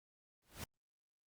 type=noise with exponential growth; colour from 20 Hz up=pink; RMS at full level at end=-42 dBFS; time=0.42-0.64 s; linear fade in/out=2 ms; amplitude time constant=46 ms; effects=Opus 48 kbps